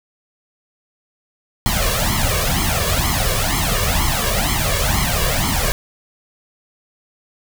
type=noise with flanger; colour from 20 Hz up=pink; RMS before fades=-18 dBFS; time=1.66-5.72 s; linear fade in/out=0 ms; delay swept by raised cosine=0.94 to 1.8 ms; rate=2.1 Hz; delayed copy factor=+1; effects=none